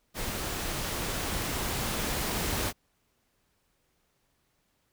pink noise with level ramp, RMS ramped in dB -34 to -30 dBFS, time 0.14-2.73 s, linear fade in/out 50 ms, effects pink hiss -73 dBFS RMS until 4.92 s

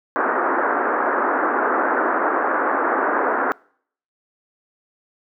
white band-pass noise, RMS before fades -20 dBFS, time 0.16-3.52 s, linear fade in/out 0 ms, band 260 to 1600 Hz, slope 48 dB/octave, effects noise-tail reverb RT60 0.6 s tail -26 dB re dry

